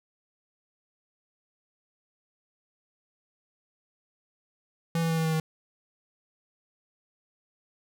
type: tone with pitch steps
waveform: square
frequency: 166.1 / 164.57 / 163.06 / 161.56 / 160.07 / 158.6 Hz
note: E3 / E3 / E3 / E3 / D#3 / D#3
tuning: +13 / -3 / -19 / -35 / +49 / +33 cents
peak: -25 dBFS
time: 4.95-5.4 s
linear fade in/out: 2 ms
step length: 75 ms
effects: none